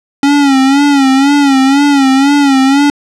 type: tone with vibrato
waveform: square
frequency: 276.2 Hz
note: C#4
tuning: 6 cents flat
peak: -6 dBFS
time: 0.23-2.9 s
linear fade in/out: 2 ms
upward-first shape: sine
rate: 2 Hz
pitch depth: 77 cents each way
effects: low-pass 7000 Hz 12 dB/octave